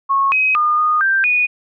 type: tone with pitch steps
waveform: sine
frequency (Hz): 1096 / 2532 / 1216 / 1230 / 1573 / 2467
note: C#6 / D#7 / D#6 / D#6 / G6 / D#7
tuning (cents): -20 / +30 / -40 / -20 / +6 / -15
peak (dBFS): -12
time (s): 0.09-1.47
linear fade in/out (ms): 20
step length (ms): 230
effects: none